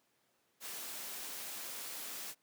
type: noise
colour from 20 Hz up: white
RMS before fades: -44 dBFS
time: 0.6-2.35 s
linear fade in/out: 50 ms
effects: pink hiss -75 dBFS RMS until 2.42 s + high-pass 200 Hz 12 dB/octave